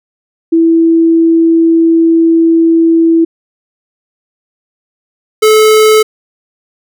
sine / square tone pair in turn, 329.6 / 432.9 Hz, E4 / A4, 0 / -28 cents, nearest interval perfect fourth, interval 472 cents, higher second, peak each -4 dBFS, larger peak neither, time 0.52-3.25 / 5.42-6.03 s, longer first, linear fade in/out 10 ms, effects none

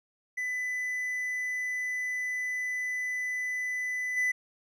triangle tone with level steps, 1999 Hz, B6, 20 cents sharp, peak -28 / -23 dBFS, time 0.37-4.32 s, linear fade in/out 10 ms, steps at 4.16 s, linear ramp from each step 20 ms, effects none

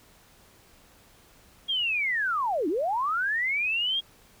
sine linear two-way sweep, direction down then up, 3297 to 281.3 to 3297 Hz, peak -24 dBFS, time 1.68-4.01 s, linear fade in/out 20 ms, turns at 2.68 s, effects pink hiss -57 dBFS RMS until 4.4 s

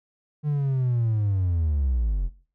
triangle linear sweep, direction down, 151 to 41.2 Hz, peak -18 dBFS, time 0.43-2.3 s, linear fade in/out 50 ms, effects noise-tail reverb RT60 0.4 s tail -19 dB re dry + tanh soft clip ceiling -14 dBFS

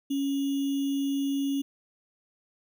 sine tone with sample-and-hold, 277.2 Hz, C#4, in tune, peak -25 dBFS, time 0.1-1.62 s, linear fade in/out 10 ms, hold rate 3150 Hz, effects none

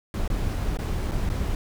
brown noise with dropouts, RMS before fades -26 dBFS, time 0.14-1.55 s, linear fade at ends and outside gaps 1 ms, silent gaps 0.278-0.301 / 0.772-0.788 / 1.113-1.118 / 1.291-1.299 s, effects none

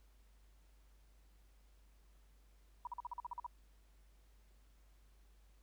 sine tone bursts, 969 Hz, B5, 33 cents flat, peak -40 dBFS, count 10, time 2.85-3.465 s, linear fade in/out 2 ms, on 21 ms, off 45 ms, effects added 50 Hz sine -63 dBFS peak until 5.62 s + pink hiss -75 dBFS RMS until 5.62 s

